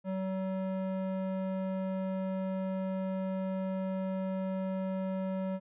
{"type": "tone with band-pass filter", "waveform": "square", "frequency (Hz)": 189.5, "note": "F#3", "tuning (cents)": 42, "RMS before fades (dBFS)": -34, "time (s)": [0.04, 5.6], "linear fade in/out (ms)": 50, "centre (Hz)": 410, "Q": 1.3, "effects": ["resampled to 8000 Hz"]}